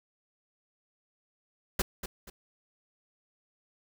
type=noise with echo; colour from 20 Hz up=pink; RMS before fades=-27 dBFS; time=1.79-1.82 s; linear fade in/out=5 ms; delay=240 ms; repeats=2; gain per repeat=-10 dB; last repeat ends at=2.3 s; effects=none